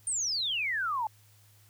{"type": "exponential sweep", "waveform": "sine", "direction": "down", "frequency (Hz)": [9090, 841], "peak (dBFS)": -28, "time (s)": [0.07, 1.07], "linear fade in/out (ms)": 2, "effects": ["added 104 Hz sine -59 dBFS peak until 1.69 s", "white hiss -63 dBFS RMS until 1.69 s"]}